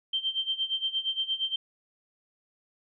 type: tone with tremolo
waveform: sine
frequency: 3136 Hz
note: G7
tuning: in tune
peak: -24 dBFS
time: 0.13-1.56 s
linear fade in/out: 5 ms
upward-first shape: sine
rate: 8.6 Hz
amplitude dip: 85%
effects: none